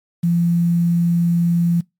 sine tone with quantisation, 171.2 Hz, F3, 34 cents flat, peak -13 dBFS, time 0.23-1.81 s, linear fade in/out 10 ms, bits 7, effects noise-tail reverb RT60 0.2 s tail -24 dB re dry + MP3 96 kbps

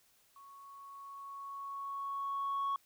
sine tone with level ramp, 1108.7 Hz, C#6, in tune, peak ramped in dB -53 to -29 dBFS, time 0.36-2.76 s, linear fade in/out 2 ms, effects tanh soft clip ceiling -30 dBFS + white hiss -69 dBFS RMS until 2.85 s

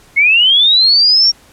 sine linear sweep, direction up, 2142 to 5600 Hz, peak -6 dBFS, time 0.16-1.32 s, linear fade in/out 20 ms, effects pink hiss -45 dBFS RMS until 1.52 s + low-pass 12000 Hz 12 dB/octave

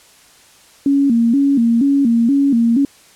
sine tone with vibrato, 254.5 Hz, C4, 48 cents flat, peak -10 dBFS, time 0.86-2.85 s, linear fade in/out 2 ms, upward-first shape square, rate 2.1 Hz, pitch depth 160 cents each way, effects white hiss -47 dBFS RMS until 3.15 s + low-pass 10000 Hz 12 dB/octave

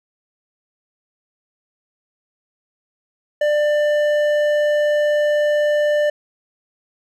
sine tone with hard clipping, 594 Hz, D5, 20 cents sharp, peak -16 dBFS, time 3.41-6.1 s, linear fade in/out 5 ms, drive 8 dB, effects none

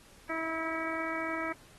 harmonic tone, 324.1 Hz, E4, 29 cents flat, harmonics 1 / 2 / 3 / 4 / 5 / 6 / 7, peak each -38 / -39 / -43 / -38 / -42 / -41 / -40 dBFS, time 0.29-1.53 s, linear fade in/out 10 ms, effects pink hiss -58 dBFS RMS until 1.78 s + AAC 32 kbps

